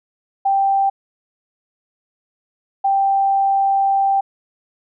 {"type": "tone pair in turn", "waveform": "sine", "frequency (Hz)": [785, 785], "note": ["G5", "G5"], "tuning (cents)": [2, 2], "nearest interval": "unison", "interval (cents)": 0, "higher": "neither", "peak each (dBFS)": -13, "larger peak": "neither", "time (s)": [[0.45, 0.9], [2.84, 4.21]], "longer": "second", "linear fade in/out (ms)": 10, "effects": []}